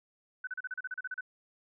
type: tone bursts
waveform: sine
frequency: 1507 Hz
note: F#6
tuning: 31 cents sharp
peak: -34 dBFS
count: 12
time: 0.44-1.209 s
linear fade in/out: 5 ms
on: 32 ms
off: 35 ms
effects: none